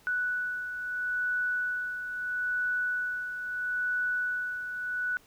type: beating tone pair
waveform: sine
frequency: 1480 / 1480.76 Hz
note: F#6 / F#6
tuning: 0 / +1 cents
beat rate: 0.76 Hz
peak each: -29 / -37 dBFS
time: 0.07-5.17 s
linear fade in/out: 0 ms
effects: pink hiss -60 dBFS RMS until 5.26 s